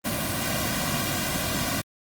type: noise with comb filter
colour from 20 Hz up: pink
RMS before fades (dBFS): -27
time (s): 0.04-1.82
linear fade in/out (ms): 20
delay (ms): 2.3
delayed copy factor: -0.8
effects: high-pass 60 Hz 12 dB/octave + Opus 32 kbps